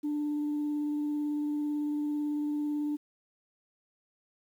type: tone with vibrato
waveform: sine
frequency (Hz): 295.9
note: D4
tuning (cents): +13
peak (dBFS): -27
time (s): 0.03-2.97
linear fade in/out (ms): 20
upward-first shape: triangle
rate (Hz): 18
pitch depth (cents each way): 12
effects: tanh soft clip ceiling -26 dBFS + 10-bit